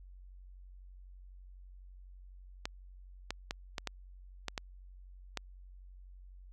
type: clicks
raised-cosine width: 0.2 ms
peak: -18 dBFS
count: 8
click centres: 2.655 / 3.306 / 3.509 / 3.782 / 3.873 / 4.483 / 4.578 / 5.373 s
effects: added 46 Hz sine -50 dBFS peak until 6.52 s

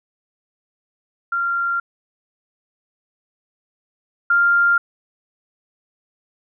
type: tone pair in turn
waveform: sine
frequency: 1385 / 1396.2 Hz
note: F6 / F6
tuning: -15 / -1 cents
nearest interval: unison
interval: 14 cents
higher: second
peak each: -18 / -12 dBFS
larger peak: second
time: 1.32-1.8 / 4.3-4.78 s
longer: neither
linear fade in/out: 5 ms
effects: none

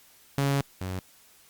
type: tone pair in turn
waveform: sawtooth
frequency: 139.4 / 93.04 Hz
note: C#3 / F#2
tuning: +10 / +10 cents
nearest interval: perfect fifth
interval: 700 cents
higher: first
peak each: -19 / -27 dBFS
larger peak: first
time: 0.38-0.61 / 0.81-0.99 s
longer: first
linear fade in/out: 0 ms
effects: white hiss -57 dBFS RMS until 1.49 s + Opus 48 kbps

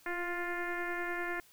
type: tone with frequency modulation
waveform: sine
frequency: 1051 Hz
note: C6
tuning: 7 cents sharp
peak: -33 dBFS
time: 0.06-1.4 s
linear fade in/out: 2 ms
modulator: 352 Hz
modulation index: 3
effects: white hiss -62 dBFS RMS until 1.52 s

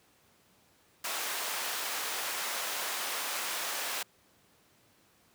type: high-pass noise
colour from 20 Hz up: pink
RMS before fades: -35 dBFS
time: 1.04-4.03 s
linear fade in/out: 5 ms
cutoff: 780 Hz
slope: 12 dB/octave
effects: pink hiss -65 dBFS RMS until 5.34 s + high-pass 100 Hz 12 dB/octave

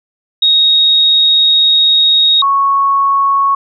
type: tone pair in turn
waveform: sine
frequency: 3756 / 1105.8 Hz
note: A#7 / C#6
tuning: +12 / -5 cents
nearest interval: octave + major sixth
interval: 2117 cents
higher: first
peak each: -6 / -8 dBFS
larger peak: first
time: 0.42-2.42 / 2.42-3.55 s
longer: first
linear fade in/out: 5 ms
effects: none

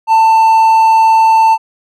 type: tone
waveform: triangle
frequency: 891 Hz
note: A5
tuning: 22 cents sharp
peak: -3 dBFS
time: 0.07-1.58 s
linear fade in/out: 50 ms
effects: none

